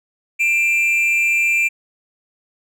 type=tone pair together; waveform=triangle; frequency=2372 / 2637 Hz; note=D7 / E7; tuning=+17 / 0 cents; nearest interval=major second; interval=183 cents; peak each=-13 / -20 dBFS; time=0.39-1.69 s; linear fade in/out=20 ms; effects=none